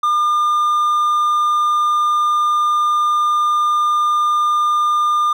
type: tone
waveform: triangle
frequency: 1205 Hz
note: D6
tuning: 44 cents sharp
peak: -11 dBFS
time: 0.03-5.33 s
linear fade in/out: 5 ms
effects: none